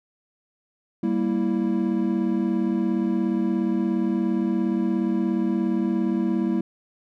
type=chord; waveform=triangle; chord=E diminished; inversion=first; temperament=equal; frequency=196 / 233.1 / 329.6 Hz; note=G3 / Bb3 / E4; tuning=0 / 0 / 0 cents; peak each=-23 dBFS; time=1.03-6.61 s; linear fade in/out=5 ms; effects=none